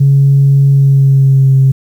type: tone with pitch glide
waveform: sine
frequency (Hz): 138.59 to 134.02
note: C#3 to C3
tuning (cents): 0 to +42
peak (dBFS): -3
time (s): 0-1.72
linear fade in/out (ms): 10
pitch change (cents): -58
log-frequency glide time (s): 0.7-1.56
effects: tanh soft clip ceiling 0 dBFS + 7-bit